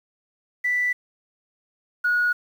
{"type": "tone pair in turn", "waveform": "sine", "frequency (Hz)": [1975.5, 1453.1], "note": ["B6", "F#6"], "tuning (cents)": [0, -32], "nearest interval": "perfect fourth", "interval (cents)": 532, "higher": "first", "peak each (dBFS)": [-19, -17], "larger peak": "second", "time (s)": [[0.64, 0.93], [2.04, 2.33]], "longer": "neither", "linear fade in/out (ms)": 10, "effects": ["tanh soft clip ceiling -14 dBFS", "8-bit"]}